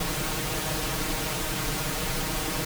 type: noise with comb filter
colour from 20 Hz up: pink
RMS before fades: -29 dBFS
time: 0-2.65 s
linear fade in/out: 5 ms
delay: 6.4 ms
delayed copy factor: +0.85
effects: none